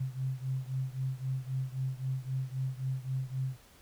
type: beating tone pair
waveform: sine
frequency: 130 / 133.8 Hz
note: C3 / C3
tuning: -11 / +39 cents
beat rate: 3.8 Hz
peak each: -34 / -36 dBFS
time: 0-3.57 s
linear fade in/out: 10 ms
effects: pink hiss -59 dBFS RMS until 3.81 s